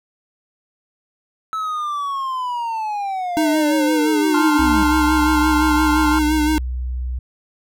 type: linear sweep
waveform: triangle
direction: down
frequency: 1309 to 196 Hz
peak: -19 dBFS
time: 1.53-4.83 s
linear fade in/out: 0 ms
type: tone with vibrato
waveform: square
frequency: 305.8 Hz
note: D#4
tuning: 30 cents flat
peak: -16 dBFS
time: 3.37-6.58 s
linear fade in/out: 0 ms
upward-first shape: sine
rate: 5.8 Hz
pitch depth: 38 cents each way
type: chord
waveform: triangle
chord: F major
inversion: first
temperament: just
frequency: 873.1 / 1047.7 / 1396.9 Hz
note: A5 / C6 / F6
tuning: -14 / +2 / 0 cents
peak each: -21 dBFS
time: 4.34-6.19 s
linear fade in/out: 5 ms
type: tone with pitch glide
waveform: sine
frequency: 65.7 to 62.44 Hz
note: C2 to B1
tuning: +8 to +20 cents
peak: -21 dBFS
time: 4.59-7.19 s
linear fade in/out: 5 ms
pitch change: -88 cents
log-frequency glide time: 5.04-6.29 s
effects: none